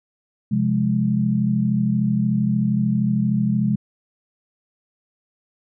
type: chord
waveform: sine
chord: F minor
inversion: second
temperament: equal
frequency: 130.81 / 174.61 / 207.7 Hz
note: C3 / F3 / Ab3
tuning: 0 / 0 / 0 cents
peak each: -22 / -24 / -19 dBFS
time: 0.51-3.76 s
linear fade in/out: 10 ms
effects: none